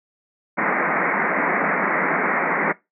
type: band-pass noise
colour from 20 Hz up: white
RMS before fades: -21 dBFS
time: 0.57-2.73 s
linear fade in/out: 20 ms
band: 160 to 2200 Hz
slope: 96 dB/octave
effects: noise-tail reverb RT60 0.2 s tail -20 dB re dry